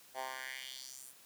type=tone with high-pass filter sweep; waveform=10% pulse; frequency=130.81 Hz; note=C3; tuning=in tune; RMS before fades=-45 dBFS; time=0.14-1.14 s; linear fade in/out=50 ms; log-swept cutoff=690 to 11000 Hz; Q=2.5; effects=white hiss -60 dBFS RMS until 1.25 s + high-pass 80 Hz 12 dB/octave